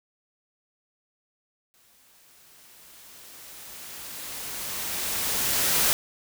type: noise with exponential growth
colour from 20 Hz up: white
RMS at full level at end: -21 dBFS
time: 1.74-5.93 s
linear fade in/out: 0 ms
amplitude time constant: 910 ms
effects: none